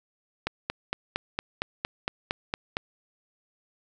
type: click train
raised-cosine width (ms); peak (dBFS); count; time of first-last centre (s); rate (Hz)
0.3; -11; 11; 0.47-2.769; 4.35
effects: none